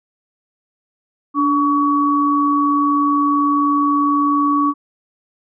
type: tone pair together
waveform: sine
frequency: 290.5 / 1129 Hz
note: D4 / C#6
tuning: -19 / +31 cents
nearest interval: 2 octaves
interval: 2350 cents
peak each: -16 / -15 dBFS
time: 1.34-4.74 s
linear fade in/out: 50 ms
effects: none